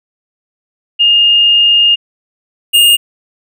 sine / square tone pair in turn, 2832 / 2832 Hz, F7 / F7, +23 / +23 cents, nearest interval unison, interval 0 cents, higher neither, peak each -5 dBFS, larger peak neither, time 0.99-1.96 / 2.73-2.97 s, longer first, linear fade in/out 20 ms, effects none

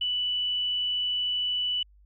sine tone, 2969 Hz, F#7, 5 cents sharp, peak -25 dBFS, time 0.01-1.83 s, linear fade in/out 5 ms, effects added 50 Hz sine -54 dBFS peak until 2.05 s

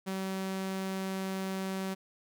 sawtooth tone, 190.9 Hz, G3, 46 cents flat, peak -29 dBFS, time 0.06-1.95 s, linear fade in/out 20 ms, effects none

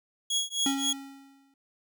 25% pulse tone with tremolo, 3327 Hz, G#7, 2 cents sharp, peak -20 dBFS, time 0.3-0.93 s, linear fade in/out 5 ms, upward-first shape triangle, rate 3.8 Hz, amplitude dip 100%
square tone with exponential decay, 274.1 Hz, C#4, 19 cents flat, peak -25 dBFS, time 0.66-1.54 s, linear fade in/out 2 ms, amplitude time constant 190 ms
effects none

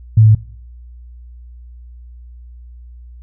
sine tone with pitch steps, 110 / 108.99 / 107.99 Hz, A2 / A2 / A2, 0 / -16 / -32 cents, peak -4 dBFS, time 0.17-0.35 s, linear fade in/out 5 ms, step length 60 ms, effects noise-tail reverb RT60 0.7 s tail -23 dB re dry + added 60 Hz sine -34 dBFS peak until 3.22 s

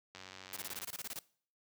click train, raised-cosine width 0.2 ms, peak -31 dBFS, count 65, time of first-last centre 0.15-0.832 s, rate 93.9 Hz
white noise bursts, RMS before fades -42 dBFS, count 12, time 0.53-1.19 s, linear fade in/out 2 ms, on 33 ms, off 24 ms
effects noise-tail reverb RT60 0.5 s tail -21 dB re dry + high-pass 80 Hz 12 dB/octave

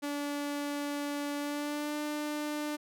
sawtooth tone with pitch glide, 288.6 to 298.4 Hz, D4 to D4, -30 to +28 cents, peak -29 dBFS, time 0.02-2.77 s, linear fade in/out 20 ms, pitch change +58 cents, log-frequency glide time 1.37-1.98 s, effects none

